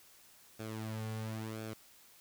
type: tone with flanger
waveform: sawtooth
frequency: 110 Hz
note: A2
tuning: in tune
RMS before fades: -41 dBFS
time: 0.59-1.74 s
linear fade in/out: 10 ms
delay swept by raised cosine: 1 to 3.2 ms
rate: 0.96 Hz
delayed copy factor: -0.65
effects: white hiss -61 dBFS RMS until 2.2 s